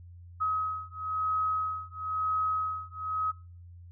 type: beating tone pair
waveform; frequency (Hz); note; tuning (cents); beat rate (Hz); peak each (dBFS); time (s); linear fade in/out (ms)
sine; 1271 / 1272; D#6 / D#6; +36 / +38; 1; -31; 0.4-3.32; 20
effects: noise-tail reverb RT60 0.4 s tail -21 dB re dry + added 87 Hz sine -46 dBFS peak until 3.91 s